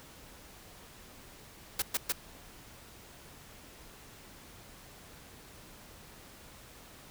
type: noise bursts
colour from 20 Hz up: white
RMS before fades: -30 dBFS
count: 3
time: 1.79-2.123 s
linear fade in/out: 5 ms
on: 31 ms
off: 120 ms
effects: pink hiss -53 dBFS RMS until 7.1 s